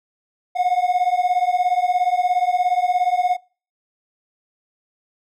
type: beating tone pair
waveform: triangle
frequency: 714 / 731 Hz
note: F5 / F#5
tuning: +38 / -21 cents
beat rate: 17 Hz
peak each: -18 / -17 dBFS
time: 0.55-3.37 s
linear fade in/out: 20 ms
effects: noise-tail reverb RT60 0.4 s tail -25 dB re dry